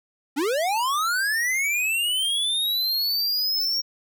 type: linear sweep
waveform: square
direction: up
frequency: 257.3 to 5588 Hz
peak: -22 dBFS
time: 0.36-3.82 s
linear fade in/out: 20 ms
effects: none